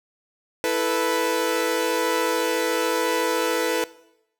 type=chord; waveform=sawtooth; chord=E suspended fourth; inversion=none; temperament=equal; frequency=329.6 / 440 / 493.9 Hz; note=E4 / A4 / B4; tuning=0 / 0 / 0 cents; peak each=-24 / -22 / -19 dBFS; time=0.64-3.84 s; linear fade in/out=0 ms; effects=noise-tail reverb RT60 0.8 s tail -19 dB re dry